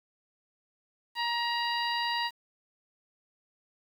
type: harmonic tone with a mistuned harmonic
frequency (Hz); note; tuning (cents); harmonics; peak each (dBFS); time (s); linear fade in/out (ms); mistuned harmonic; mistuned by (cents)
945; A#5; +23; 1 / 2 / 3 / 4 / 5; -31 / -34 / -36 / -37 / -38; 1.15-2.31; 50; 4; +52
effects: 9-bit